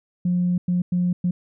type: tone bursts at uneven times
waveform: sine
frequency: 178 Hz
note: F3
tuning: 33 cents sharp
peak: -17 dBFS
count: 4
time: 0.25-0.58 / 0.68-0.82 / 0.92-1.13 / 1.24-1.31 s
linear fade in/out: 5 ms
effects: tanh soft clip ceiling -13 dBFS